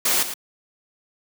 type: noise with echo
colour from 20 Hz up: white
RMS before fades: -20 dBFS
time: 0.05-0.23 s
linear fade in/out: 5 ms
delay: 110 ms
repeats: 1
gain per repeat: -10 dB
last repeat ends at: 0.34 s
effects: high-pass 200 Hz 12 dB/octave